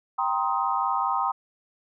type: chord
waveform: sine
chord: C minor seventh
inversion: second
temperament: just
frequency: 784.9 / 941.9 / 1046.5 / 1255.8 Hz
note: G5 / Bb5 / C6 / Eb6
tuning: +2 / +18 / 0 / +16 cents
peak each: -28 dBFS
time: 0.18-1.32 s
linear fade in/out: 10 ms
effects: none